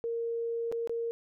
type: tone with dropouts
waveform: sine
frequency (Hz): 463.8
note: A#4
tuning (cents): -9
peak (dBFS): -30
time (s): 0.04-1.11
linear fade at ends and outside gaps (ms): 0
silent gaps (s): 0.716-0.724 / 0.874-0.895
effects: none